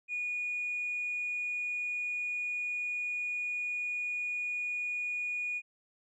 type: tone with tanh clipping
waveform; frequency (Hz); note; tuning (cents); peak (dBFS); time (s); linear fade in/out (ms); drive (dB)
triangle; 2453; D#7; -25; -32; 0.08-5.62; 50; 4
effects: resampled to 24000 Hz

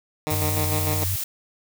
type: tone with tremolo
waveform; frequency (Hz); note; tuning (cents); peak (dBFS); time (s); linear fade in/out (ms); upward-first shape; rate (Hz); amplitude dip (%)
10% pulse; 153.1; D#3; -28; -16; 0.27-1.04; 0; square; 6.7; 45
type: noise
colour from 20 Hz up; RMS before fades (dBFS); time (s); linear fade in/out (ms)
blue; -28; 0.3-1.24; 5
type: tone with vibrato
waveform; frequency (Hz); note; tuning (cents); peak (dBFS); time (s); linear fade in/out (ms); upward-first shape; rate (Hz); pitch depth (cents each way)
sine; 93.7; F#2; +22; -24; 0.31-1.16; 5; sine; 5.2; 51
effects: none

